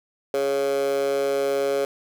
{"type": "tone with high-pass filter", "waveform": "15% pulse", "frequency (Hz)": 138.59, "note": "C#3", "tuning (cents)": 0, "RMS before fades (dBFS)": -23, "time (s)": [0.34, 1.85], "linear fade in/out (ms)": 2, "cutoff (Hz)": 480, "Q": 7.6, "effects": []}